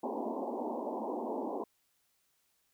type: band-pass noise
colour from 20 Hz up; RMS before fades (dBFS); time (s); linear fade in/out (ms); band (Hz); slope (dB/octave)
pink; -37; 0.03-1.64; 5; 220 to 1000; 96
effects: white hiss -75 dBFS RMS until 2.73 s